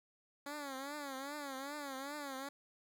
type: tone with vibrato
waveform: 10% pulse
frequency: 280 Hz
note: C#4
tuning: 18 cents sharp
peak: -34 dBFS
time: 0.46-2.49 s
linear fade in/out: 5 ms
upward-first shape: triangle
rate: 2.5 Hz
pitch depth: 130 cents each way
effects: none